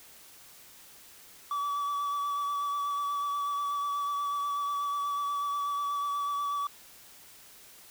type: tone with vibrato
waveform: triangle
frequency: 1147 Hz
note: D6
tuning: 41 cents flat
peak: -27 dBFS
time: 1.51-6.67 s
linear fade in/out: 2 ms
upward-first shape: sine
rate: 8.2 Hz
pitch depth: 17 cents each way
effects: white hiss -53 dBFS RMS until 7.9 s